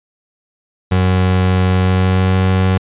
30% pulse tone with pitch glide, 92.5 to 93.79 Hz, F#2 to F#2, 0 to +24 cents, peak -8 dBFS, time 0.91-2.78 s, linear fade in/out 10 ms, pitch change +24 cents, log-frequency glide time 1.72-2.42 s, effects resampled to 8000 Hz

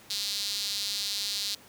sawtooth tone with high-pass filter, 202.8 Hz, G#3, 41 cents flat, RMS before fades -32 dBFS, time 0.1-1.55 s, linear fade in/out 5 ms, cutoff 4200 Hz, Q 3.8, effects pink hiss -53 dBFS RMS until 1.68 s + high-pass 100 Hz 12 dB/octave

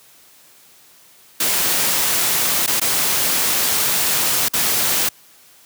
white noise with dropouts, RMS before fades -18 dBFS, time 1.4-5.09 s, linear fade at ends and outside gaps 5 ms, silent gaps 2.664-2.675 / 2.799-2.814 / 4.485-4.535 s, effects white hiss -49 dBFS RMS until 5.65 s + high-pass 100 Hz 12 dB/octave

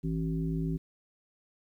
harmonic tone with a mistuned harmonic, 54 Hz, A1, 32 cents flat, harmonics 1 / 3 / 5 / 7, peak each -37 / -30 / -36 / -41 dBFS, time 0.03-0.78 s, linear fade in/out 20 ms, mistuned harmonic 1, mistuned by -50 cents, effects 11-bit

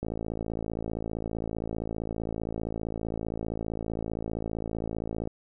click train, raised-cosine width 2 ms, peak -19 dBFS, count 291, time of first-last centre 0.03-5.274 s, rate 55.3 Hz, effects none

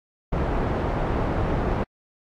pink low-pass noise, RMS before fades -24 dBFS, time 0.32-1.84 s, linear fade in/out 10 ms, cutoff 1000 Hz, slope 12 dB/octave, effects AAC 64 kbps

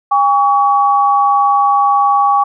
sine tone pair together, 808.5 / 1130 Hz, G#5 / C#6, -47 / +33 cents, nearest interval tritone, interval 580 cents, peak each -11 dBFS, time 0.11-2.44 s, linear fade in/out 10 ms, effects none

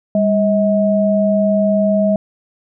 sine tone pair together, 200.6 / 637 Hz, G3 / D#5, +40 / +41 cents, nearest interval octave + minor sixth, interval 2001 cents, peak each -14 dBFS, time 0.15-2.16 s, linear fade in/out 2 ms, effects none

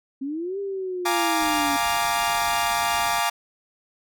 sine linear two-way sweep, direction up then down, 261.6 to 401.8 to 280.3 Hz, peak -26 dBFS, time 0.21-1.77 s, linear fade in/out 10 ms, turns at 0.59 s
sawtooth chord, Bb dominant seventh, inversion second, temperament equal, 698.5 / 830.6 / 932.3 / 1174.7 Hz, F5 / Ab5 / Bb5 / D6, 0 / 0 / 0 / 0 cents, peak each -23 dBFS, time 1.05-3.3 s, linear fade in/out 10 ms
pink noise, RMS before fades -41 dBFS, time 1.4-3.2 s, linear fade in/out 10 ms
effects none

